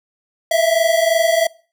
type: tone pair together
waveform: square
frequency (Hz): 648.1 / 671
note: E5 / E5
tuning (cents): -30 / +31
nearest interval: minor second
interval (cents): 61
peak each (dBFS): -17 / -17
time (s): 0.51-1.47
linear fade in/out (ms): 5
effects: noise-tail reverb RT60 0.4 s tail -24 dB re dry